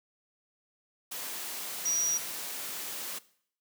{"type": "tone in noise", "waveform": "sine", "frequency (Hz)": 5770, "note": "F#8", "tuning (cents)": -44, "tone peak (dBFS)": -26, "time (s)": [1.85, 2.18], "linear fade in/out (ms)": 10, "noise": "white", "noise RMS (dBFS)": -38, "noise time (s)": [1.11, 3.19], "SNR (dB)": 9, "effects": ["noise-tail reverb RT60 0.6 s tail -19 dB re dry", "high-pass 200 Hz 12 dB/octave"]}